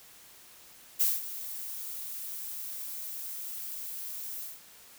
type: noise with ADSR envelope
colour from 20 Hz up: violet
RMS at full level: -24 dBFS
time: 0.99-4.61 s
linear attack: 23 ms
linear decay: 190 ms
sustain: -15 dB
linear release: 180 ms
effects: white hiss -54 dBFS RMS until 4.98 s